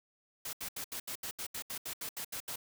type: noise bursts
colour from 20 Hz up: white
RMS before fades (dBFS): -40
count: 14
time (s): 0.45-2.559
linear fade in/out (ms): 5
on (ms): 81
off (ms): 75
effects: none